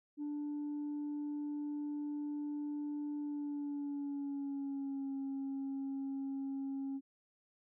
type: tone with pitch glide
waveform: sine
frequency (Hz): 293.7 to 272.5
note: D4 to C#4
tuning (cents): 0 to -29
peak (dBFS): -35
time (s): 0.17-7.01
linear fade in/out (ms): 50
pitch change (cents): -129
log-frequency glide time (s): 3.18-5.14
effects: tanh soft clip ceiling -35 dBFS